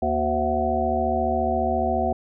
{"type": "harmonic tone with a mistuned harmonic", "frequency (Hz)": 74.4, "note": "D2", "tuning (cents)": 23, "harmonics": [1, 3, 5, 7, 9, 10], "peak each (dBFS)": [-29, -28, -29, -31, -25, -25], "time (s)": [0.02, 2.13], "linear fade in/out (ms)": 5, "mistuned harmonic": 3, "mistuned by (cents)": 93, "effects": []}